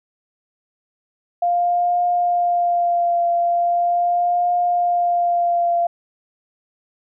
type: tone with vibrato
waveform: sine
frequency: 698.5 Hz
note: F5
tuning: in tune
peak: -15 dBFS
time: 1.42-5.87 s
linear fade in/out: 5 ms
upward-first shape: triangle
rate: 0.4 Hz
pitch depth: 23 cents each way
effects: none